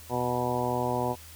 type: harmonic tone with a mistuned harmonic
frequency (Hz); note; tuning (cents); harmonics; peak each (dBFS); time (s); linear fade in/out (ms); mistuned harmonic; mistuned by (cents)
123.47; B2; 0; 1 / 2 / 3 / 4 / 5 / 6 / 7 / 8; -34 / -34 / -34 / -34 / -34 / -34 / -34 / -34; 0.09-1.16; 50; 8; -19
effects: added 81 Hz sine -49 dBFS peak until 1.35 s + white hiss -49 dBFS RMS until 1.35 s